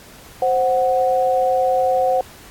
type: tone pair together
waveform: sine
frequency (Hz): 523.3 / 740.1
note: C5 / F#5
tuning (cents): 0 / 0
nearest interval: tritone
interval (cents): 600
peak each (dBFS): -17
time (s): 0.42-2.21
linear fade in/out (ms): 2
effects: pink hiss -43 dBFS RMS until 2.5 s + AAC 64 kbps